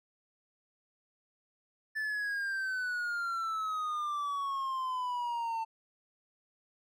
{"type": "exponential sweep", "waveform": "triangle", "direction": "down", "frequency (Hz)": [1757, 893], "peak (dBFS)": -30, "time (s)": [1.95, 5.65], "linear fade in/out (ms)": 20, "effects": []}